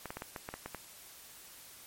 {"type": "clicks", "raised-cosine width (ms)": 0.5, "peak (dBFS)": -24, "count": 9, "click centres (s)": [0.057, 0.105, 0.17, 0.221, 0.362, 0.489, 0.54, 0.66, 0.747], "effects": ["white hiss -53 dBFS RMS until 1.86 s", "MP3 64 kbps"]}